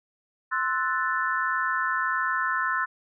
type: chord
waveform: sine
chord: F# half-diminished seventh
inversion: second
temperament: equal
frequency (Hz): 1046.5 / 1318.5 / 1480 / 1760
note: C6 / E6 / F#6 / A6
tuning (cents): 0 / 0 / 0 / 0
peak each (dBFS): -29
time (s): 0.51-2.86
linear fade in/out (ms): 20
effects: none